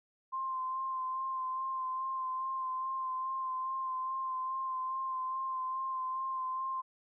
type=tone with vibrato; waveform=sine; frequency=1046.5 Hz; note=C6; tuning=in tune; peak=-33 dBFS; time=0.32-6.82 s; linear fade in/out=20 ms; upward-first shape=sine; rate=2.4 Hz; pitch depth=21 cents each way; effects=none